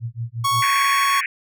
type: tone with tremolo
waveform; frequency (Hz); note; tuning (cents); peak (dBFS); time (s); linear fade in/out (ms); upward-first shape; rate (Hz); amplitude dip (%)
sine; 116.54; A#2; 0; -22; 0-0.64; 50; sine; 5.6; 100
type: tone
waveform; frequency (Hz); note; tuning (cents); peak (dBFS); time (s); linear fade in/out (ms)
45% pulse; 1108.7; C#6; 0; -17; 0.44-1.21; 10
type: band-pass noise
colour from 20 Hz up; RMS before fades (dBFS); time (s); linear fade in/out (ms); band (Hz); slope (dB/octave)
pink; -24; 0.62-1.26; 2; 1600 to 2500; 96
effects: none